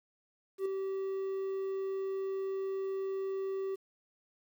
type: tone with ADSR envelope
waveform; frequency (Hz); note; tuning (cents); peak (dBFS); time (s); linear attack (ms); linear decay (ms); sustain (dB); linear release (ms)
triangle; 386.3; G4; -25; -26; 0.58-3.76; 76; 4; -5; 16
effects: 10-bit